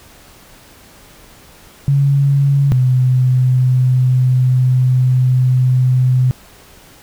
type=tone pair in turn; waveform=sine; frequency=139.7 / 127.56 Hz; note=C#3 / C3; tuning=+14 / -44 cents; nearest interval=major second; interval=158 cents; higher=first; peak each=-9 dBFS; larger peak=neither; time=1.88-2.72 / 2.72-6.31 s; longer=second; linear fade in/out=0 ms; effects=pink hiss -43 dBFS RMS until 7.02 s